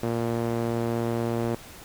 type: tone with band-pass filter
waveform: sawtooth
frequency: 116.54 Hz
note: A#2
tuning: in tune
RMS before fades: -27 dBFS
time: 0.03-1.55 s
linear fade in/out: 0 ms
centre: 420 Hz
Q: 0.9
effects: pink hiss -45 dBFS RMS until 1.84 s